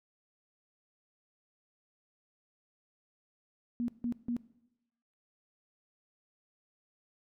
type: tone bursts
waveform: sine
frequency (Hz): 238.9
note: A#3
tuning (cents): +43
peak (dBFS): -30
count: 3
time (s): 3.8-4.366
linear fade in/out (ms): 0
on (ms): 82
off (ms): 160
effects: noise-tail reverb RT60 0.9 s tail -19 dB re dry